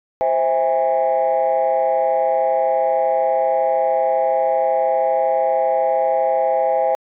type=chord; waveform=sine; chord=C augmented; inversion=none; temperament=just; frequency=523.3 / 654.1 / 817.6 Hz; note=C5 / E5 / G#5; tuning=0 / -14 / -27 cents; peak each=-18 dBFS; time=0.21-6.95 s; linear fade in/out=0 ms; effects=tanh soft clip ceiling -9 dBFS